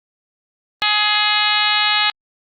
harmonic tone, 420 Hz, G#4, 19 cents sharp, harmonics 2 / 3 / 4 / 5 / 6 / 7 / 8 / 9 / 10, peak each -23 / -23 / -23 / -23 / -23 / -23 / -23 / -23 / -23 dBFS, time 0.82-2.1 s, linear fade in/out 0 ms, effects Opus 32 kbps

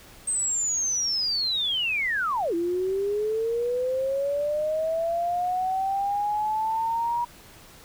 sine linear two-way sweep, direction down then up, 8372 to 333 to 959 Hz, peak -23 dBFS, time 0.27-7.25 s, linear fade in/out 10 ms, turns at 2.54 s, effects pink hiss -49 dBFS RMS until 7.84 s

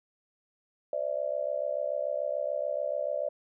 sine tone with amplitude modulation, 587.3 Hz, D5, in tune, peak -24 dBFS, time 0.93-3.29 s, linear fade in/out 2 ms, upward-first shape sine, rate 66.9 Hz, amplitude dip 100%, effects none

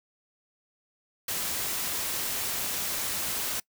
white noise, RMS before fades -31 dBFS, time 1.28-3.6 s, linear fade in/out 5 ms, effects noise-tail reverb RT60 0.1 s tail -23 dB re dry

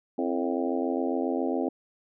harmonic tone with a mistuned harmonic, 87.31 Hz, F2, in tune, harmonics 3 / 4 / 5 / 6 / 7 / 8 / 9, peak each -29 / -31 / -33 / -35 / -36 / -37 / -38 dBFS, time 0.18-1.69 s, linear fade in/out 5 ms, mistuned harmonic 4, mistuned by -78 cents, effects none

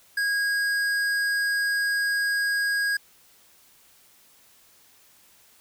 triangle tone with tanh clipping, 1640 Hz, G#6, 22 cents flat, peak -24 dBFS, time 0.17-2.97 s, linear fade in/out 5 ms, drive 18 dB, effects white hiss -57 dBFS RMS until 5.6 s

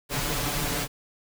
pink noise with comb filter, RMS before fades -28 dBFS, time 0.09-0.88 s, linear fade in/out 50 ms, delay 6.9 ms, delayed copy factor +1, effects none

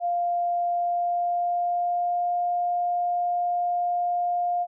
sine tone with pitch glide, 698.5 to 705.4 Hz, F5 to F5, 0 to +17 cents, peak -22 dBFS, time 0-4.67 s, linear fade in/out 50 ms, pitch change +17 cents, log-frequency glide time 0.7-2.35 s, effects none

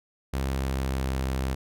sawtooth tone with pitch glide, 67 to 65.85 Hz, C2 to C2, +42 to +12 cents, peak -22 dBFS, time 0.33-1.55 s, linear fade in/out 10 ms, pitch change -30 cents, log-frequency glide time 0.45-1.15 s, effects none

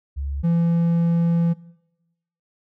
sine / triangle tone pair in turn, 70 / 168.81 Hz, C#2 / E3, +18 / +41 cents, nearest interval octave + minor third, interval 1523 cents, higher second, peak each -24 / -14 dBFS, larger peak second, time 0.16-0.43 / 0.43-1.54 s, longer second, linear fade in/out 20 ms, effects noise-tail reverb RT60 0.9 s tail -21 dB re dry

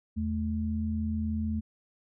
sine tone pair together, 81.3 / 217.5 Hz, E2 / A3, -23 / -20 cents, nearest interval octave + perfect fourth, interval 1703 cents, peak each -31 / -30 dBFS, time 0.16-1.61 s, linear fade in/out 20 ms, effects none

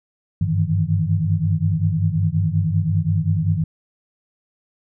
sine tone cluster, 95.9 / 101.4 / 154.1 / 163.8 Hz, G2 / G#2 / D#3 / E3, -37 / -41 / -16 / -11 cents, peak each -22 dBFS, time 0.41-3.64 s, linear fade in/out 5 ms, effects none

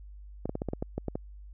clicks, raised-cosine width 2 ms, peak -18 dBFS, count 10, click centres 0.456 / 0.494 / 0.554 / 0.619 / 0.687 / 0.734 / 0.825 / 0.98 / 1.083 / 1.155 s, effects added 50 Hz sine -44 dBFS peak until 1.53 s

